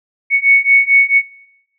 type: beating tone pair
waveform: sine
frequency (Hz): 2217 / 2221.5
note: C#7 / C#7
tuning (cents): 0 / +3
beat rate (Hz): 4.5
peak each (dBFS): -11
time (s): 0.3-1.22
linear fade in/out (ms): 50
effects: noise-tail reverb RT60 0.9 s tail -22 dB re dry